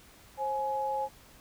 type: tone pair together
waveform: sine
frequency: 533 / 840.9 Hz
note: C5 / G#5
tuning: +32 / +21 cents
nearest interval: minor sixth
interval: 789 cents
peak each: -34 / -30 dBFS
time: 0.37-1.09 s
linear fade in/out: 50 ms
effects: pink hiss -56 dBFS RMS until 1.4 s